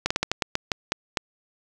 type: slowing click train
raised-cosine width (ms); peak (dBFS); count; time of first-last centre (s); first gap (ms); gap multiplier
0.2; -5; 10; 0.06-1.172; 45; 1.24
effects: none